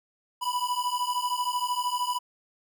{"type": "beating tone pair", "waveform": "square", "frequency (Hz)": [981, 994], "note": ["B5", "B5"], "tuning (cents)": [-12, 11], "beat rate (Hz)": 13, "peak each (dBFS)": -30, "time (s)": [0.41, 2.19], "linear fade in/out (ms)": 20, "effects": []}